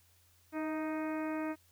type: harmonic tone with a mistuned harmonic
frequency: 311.1 Hz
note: D#4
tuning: in tune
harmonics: 1 / 2 / 3 / 4 / 5 / 6 / 7 / 8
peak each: -35 / -41 / -45 / -47 / -49 / -51 / -52 / -53 dBFS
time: 0.52-1.56 s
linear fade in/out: 50 ms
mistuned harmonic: 2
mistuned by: +26 cents
effects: added 87 Hz sine -68 dBFS peak until 1.71 s + white hiss -68 dBFS RMS until 1.71 s